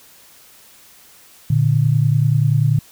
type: tone pair together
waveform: sine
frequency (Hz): 116.59 / 146.9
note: A#2 / D3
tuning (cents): +1 / +1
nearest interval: major third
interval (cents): 400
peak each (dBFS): -15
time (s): 1.5-2.79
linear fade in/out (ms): 5
effects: white hiss -47 dBFS RMS until 2.91 s